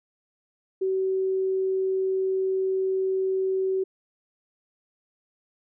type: tone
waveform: sine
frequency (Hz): 380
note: F#4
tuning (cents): +46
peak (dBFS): -22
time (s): 0.81-3.84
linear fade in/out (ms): 10
effects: none